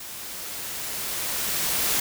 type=noise with level ramp; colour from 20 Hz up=white; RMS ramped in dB=-38 to -23 dBFS; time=0-2 s; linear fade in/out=5 ms; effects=none